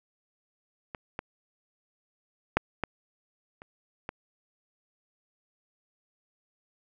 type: clicks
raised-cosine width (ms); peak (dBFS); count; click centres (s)
0.5; -22 / -18 / -6 / -13 / -30 / -19; 6; 0.948 / 1.191 / 2.57 / 2.837 / 3.619 / 4.091
effects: none